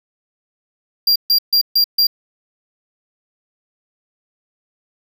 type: tone bursts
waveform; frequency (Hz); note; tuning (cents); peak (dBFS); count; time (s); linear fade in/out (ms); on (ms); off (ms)
square; 4761; D8; +23; -11; 5; 1.07-2.07; 5; 88; 140
effects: none